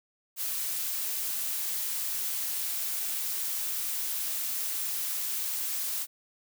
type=noise; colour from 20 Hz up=blue; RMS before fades=-32 dBFS; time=0.36-6.07 s; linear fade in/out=50 ms; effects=none